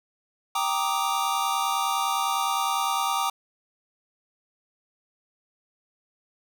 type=chord; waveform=square; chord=Eb major seventh; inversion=first; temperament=equal; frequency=784 / 932.3 / 1174.7 / 1244.5 Hz; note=G5 / Bb5 / D6 / Eb6; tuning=0 / 0 / 0 / 0 cents; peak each=-30 / -30 / -29 / -31 dBFS; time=0.55-3.3 s; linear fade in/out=5 ms; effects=none